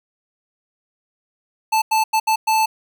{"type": "tone bursts at uneven times", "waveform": "square", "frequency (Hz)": 878, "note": "A5", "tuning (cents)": -4, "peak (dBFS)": -15, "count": 5, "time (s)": [[1.72, 1.82], [1.91, 2.04], [2.13, 2.2], [2.27, 2.36], [2.47, 2.66]], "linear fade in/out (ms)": 10, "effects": []}